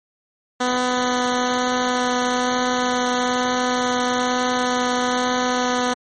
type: tone with vibrato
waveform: 10% pulse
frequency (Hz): 249.3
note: B3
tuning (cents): +16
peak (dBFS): -10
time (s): 0.6-5.94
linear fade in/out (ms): 10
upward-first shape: triangle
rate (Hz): 1.1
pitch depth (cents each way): 8
effects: MP3 32 kbps